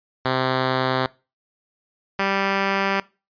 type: tone pair in turn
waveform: 5% pulse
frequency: 130 / 195.8 Hz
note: C3 / G3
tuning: -11 / -2 cents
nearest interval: perfect fifth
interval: 709 cents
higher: second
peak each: -8 dBFS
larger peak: neither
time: 0.25-1.06 / 2.19-3 s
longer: neither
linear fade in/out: 2 ms
effects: noise-tail reverb RT60 0.3 s tail -22 dB re dry + resampled to 11025 Hz